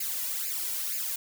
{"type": "noise with flanger", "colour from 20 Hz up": "blue", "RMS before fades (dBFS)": -32, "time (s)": [0, 1.16], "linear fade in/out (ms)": 5, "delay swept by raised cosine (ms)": [0.42, 2.12], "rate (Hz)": 2.1, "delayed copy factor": 0.95, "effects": []}